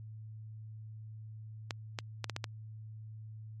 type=clicks; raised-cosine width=0.2 ms; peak=-18 dBFS; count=6; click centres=1.708 / 1.988 / 2.243 / 2.297 / 2.364 / 2.442 s; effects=added 109 Hz sine -44 dBFS peak until 3.6 s + MP3 64 kbps